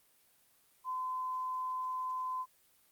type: tone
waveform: sine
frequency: 1023 Hz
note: C6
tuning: 39 cents flat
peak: -34 dBFS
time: 0.84-2.46 s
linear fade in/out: 50 ms
effects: white hiss -68 dBFS RMS until 2.91 s + Opus 32 kbps